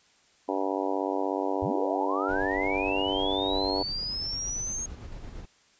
harmonic tone, 96.6 Hz, G2, 25 cents flat, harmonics 3 / 4 / 5 / 6 / 7 / 8 / 9 / 10, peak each -32 / -33 / -34 / -35 / -35 / -36 / -37 / -37 dBFS, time 0.48-3.83 s, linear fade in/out 10 ms
sine linear sweep, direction up, 61.9 to 6540 Hz, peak -30 dBFS, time 1.62-4.86 s, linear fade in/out 5 ms
brown noise with tremolo, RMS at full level -39 dBFS, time 2.28-5.46 s, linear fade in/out 10 ms, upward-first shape square, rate 8.8 Hz, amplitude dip 30%
effects white hiss -62 dBFS RMS until 5.79 s + resampled to 16000 Hz

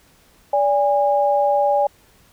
sine tone pair together, 578 / 816.8 Hz, D5 / G#5, -28 / -29 cents, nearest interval tritone, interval 599 cents, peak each -17 dBFS, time 0.53-1.87 s, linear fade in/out 5 ms, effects pink hiss -54 dBFS RMS until 2.32 s

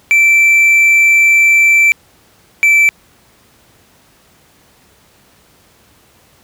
triangle tone pair in turn, 2335 / 2327 Hz, D7 / D7, -11 / -17 cents, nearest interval unison, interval 6 cents, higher first, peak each -4 dBFS, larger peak neither, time 0.11-1.92 / 2.63-2.89 s, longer first, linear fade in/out 0 ms, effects pink hiss -49 dBFS RMS until 6.43 s + high-pass 60 Hz 12 dB/octave

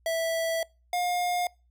square tone pair in turn, 657 / 711.8 Hz, E5 / F5, -6 / +33 cents, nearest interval minor second, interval 139 cents, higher second, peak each -26 dBFS, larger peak neither, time 0.06-0.63 / 0.93-1.47 s, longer first, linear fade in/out 2 ms, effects noise-tail reverb RT60 0.3 s tail -25 dB re dry + added 60 Hz sine -61 dBFS peak until 1.7 s

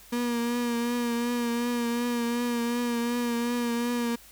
35% pulse tone with vibrato, 238.3 Hz, A#3, 38 cents sharp, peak -24 dBFS, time 0.12-4.16 s, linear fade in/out 10 ms, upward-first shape triangle, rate 2.7 Hz, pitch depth 33 cents each way, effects added 50 Hz sine -59 dBFS peak until 4.31 s + white hiss -52 dBFS RMS until 4.31 s

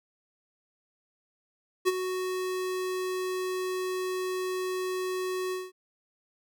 square tone with ADSR envelope, 370 Hz, F#4, in tune, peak -20 dBFS, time 1.85-5.72 s, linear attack 30 ms, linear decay 30 ms, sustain -10 dB, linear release 200 ms, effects none

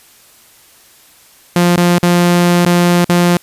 sawtooth tone with dropouts, 175.1 Hz, F3, 5 cents sharp, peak -4 dBFS, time 1.56-3.37 s, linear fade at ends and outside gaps 2 ms, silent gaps 1.762-1.775 / 1.985-2.03 / 2.651-2.66 / 3.045-3.094 s, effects white hiss -45 dBFS RMS until 3.42 s + resampled to 32000 Hz

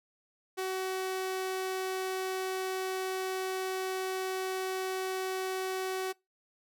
sawtooth tone, 376.4 Hz, F#4, 30 cents sharp, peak -28 dBFS, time 0.57-6.13 s, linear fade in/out 20 ms, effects noise-tail reverb RT60 0.2 s tail -23 dB re dry

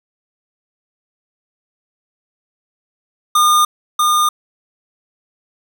square tone with echo, 1214 Hz, D#6, 43 cents flat, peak -10 dBFS, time 3.35-3.65 s, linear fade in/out 5 ms, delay 640 ms, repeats 1, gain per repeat -2 dB, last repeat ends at 4.29 s, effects none

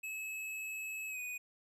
square tone with pitch glide, 2586 to 2481 Hz, E7 to D#7, -34 to -6 cents, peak -40 dBFS, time 0.03-1.38 s, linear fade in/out 10 ms, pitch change -72 cents, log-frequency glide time 1.08-1.2 s, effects none

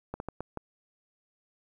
slowing click train, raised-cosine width 1 ms, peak -21 dBFS, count 5, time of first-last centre 0.14-0.573 s, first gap 61 ms, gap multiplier 1.4, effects 10-bit

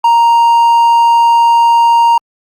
triangle tone, 933 Hz, A#5, 1 cent sharp, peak -3 dBFS, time 0.04-2.18 s, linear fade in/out 5 ms, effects Opus 48 kbps

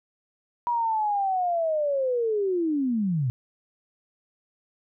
sine linear sweep, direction down, 968 to 116.54 Hz, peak -22 dBFS, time 0.67-3.3 s, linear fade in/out 0 ms, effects none

